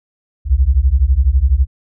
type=beating tone pair; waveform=sine; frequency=60.1 / 72.1 Hz; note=B1 / D2; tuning=-46 / -31 cents; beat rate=12 Hz; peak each=-12 dBFS; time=0.45-1.67 s; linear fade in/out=50 ms; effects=none